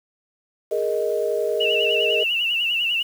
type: chord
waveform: sine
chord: Ab suspended second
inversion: none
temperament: equal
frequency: 415.3 / 466.2 / 622.3 Hz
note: Ab4 / Bb4 / Eb5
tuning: 0 / 0 / 0 cents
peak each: -24 dBFS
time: 0.71-2.24 s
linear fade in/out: 10 ms
type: tone with vibrato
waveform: sine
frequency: 2794 Hz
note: F7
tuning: in tune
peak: -19 dBFS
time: 1.6-3.03 s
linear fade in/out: 10 ms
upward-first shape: sine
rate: 10 Hz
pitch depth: 93 cents each way
effects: tanh soft clip ceiling -7 dBFS + 7-bit